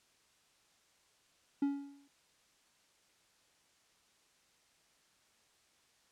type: tone with exponential decay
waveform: triangle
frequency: 281 Hz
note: C#4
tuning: 24 cents sharp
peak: -25 dBFS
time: 1.62-2.08 s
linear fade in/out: 5 ms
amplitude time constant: 100 ms
effects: white hiss -70 dBFS RMS until 6.11 s + low-pass 8000 Hz 12 dB/octave